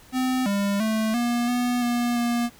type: tone with pitch steps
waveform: square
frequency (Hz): 256.6 / 200.6 / 219.3 / 239.1 / 245 / 240.2 / 237.9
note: C4 / G3 / A3 / A#3 / B3 / B3 / A#3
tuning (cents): -34 / +40 / -6 / +44 / -14 / -48 / +35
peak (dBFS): -22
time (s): 0.12-2.5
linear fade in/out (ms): 50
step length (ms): 340
effects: pink hiss -51 dBFS RMS until 2.59 s